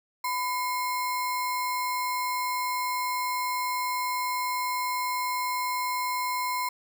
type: tone with sample-and-hold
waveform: sine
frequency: 1000 Hz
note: B5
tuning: 21 cents sharp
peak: -26 dBFS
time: 0.24-6.69 s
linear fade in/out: 5 ms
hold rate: 3150 Hz
effects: none